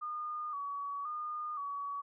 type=tone with vibrato; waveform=sine; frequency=1174.7 Hz; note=D6; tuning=in tune; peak=-36 dBFS; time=0.01-2.02 s; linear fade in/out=20 ms; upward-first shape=square; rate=0.96 Hz; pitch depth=64 cents each way; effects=none